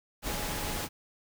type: tone in noise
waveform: sine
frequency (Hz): 837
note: G#5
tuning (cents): +13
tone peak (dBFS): -44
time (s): 0.22-0.89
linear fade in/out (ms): 50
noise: pink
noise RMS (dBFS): -34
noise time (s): 0.22-0.89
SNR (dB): -13
effects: none